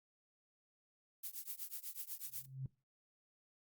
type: noise with tremolo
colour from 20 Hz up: violet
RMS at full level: -42 dBFS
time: 1.23-2.46 s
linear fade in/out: 10 ms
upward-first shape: triangle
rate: 8.1 Hz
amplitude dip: 100%
type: tone with exponential growth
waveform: sine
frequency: 132.8 Hz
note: C3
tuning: 26 cents sharp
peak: -37 dBFS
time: 2.26-2.66 s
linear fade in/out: 2 ms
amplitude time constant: 86 ms
effects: noise-tail reverb RT60 0.3 s tail -22 dB re dry + Opus 48 kbps